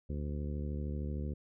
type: harmonic tone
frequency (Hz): 73.2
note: D2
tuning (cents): -5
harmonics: 1 / 2 / 3 / 4 / 5 / 6 / 7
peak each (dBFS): -36 / -41 / -43 / -49 / -49 / -52 / -52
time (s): 0.09-1.34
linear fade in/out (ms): 10
effects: none